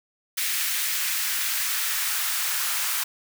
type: noise with high-pass filter sweep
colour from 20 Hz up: white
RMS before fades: -26 dBFS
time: 0.37-3.04 s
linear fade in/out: 10 ms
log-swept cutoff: 1900 to 1200 Hz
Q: 1.4
effects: none